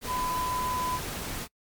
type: tone in noise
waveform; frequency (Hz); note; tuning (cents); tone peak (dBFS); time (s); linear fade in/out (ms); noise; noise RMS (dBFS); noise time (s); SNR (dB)
sine; 1004; B5; +28; -28; 0.06-1; 50; pink; -35; 0.01-1.48; +4
effects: noise-tail reverb RT60 0.1 s tail -25 dB re dry + MP3 96 kbps